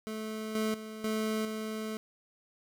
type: tone with level steps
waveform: 25% pulse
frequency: 217.7 Hz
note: A3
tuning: 18 cents flat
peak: -32 / -25 / -37 / -26 / -31 dBFS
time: 0.07-1.97 s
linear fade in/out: 0 ms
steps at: 0.55 / 0.74 / 1.04 / 1.45 s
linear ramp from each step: 2 ms
effects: none